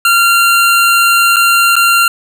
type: tone with dropouts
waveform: 25% pulse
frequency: 1383 Hz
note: F6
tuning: 17 cents flat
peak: -3 dBFS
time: 0.05-2.08 s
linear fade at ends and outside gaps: 2 ms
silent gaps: 1.361-1.366 / 1.756-1.764 s
effects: none